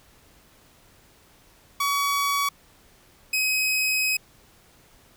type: tone pair in turn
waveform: sawtooth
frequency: 1131 / 2534 Hz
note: C#6 / D#7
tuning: +34 / +31 cents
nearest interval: octave + major second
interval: 1397 cents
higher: second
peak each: -18 dBFS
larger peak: neither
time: 1.8-2.49 / 3.33-4.17 s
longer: second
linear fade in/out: 5 ms
effects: pink hiss -56 dBFS RMS until 5.16 s